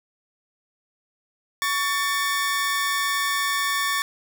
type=tone pair together; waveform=sawtooth; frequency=1122.6 / 1782 Hz; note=C#6 / A6; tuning=+22 / +22 cents; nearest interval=minor sixth; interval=800 cents; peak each=-21 dBFS; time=1.62-4.02 s; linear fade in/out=0 ms; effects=none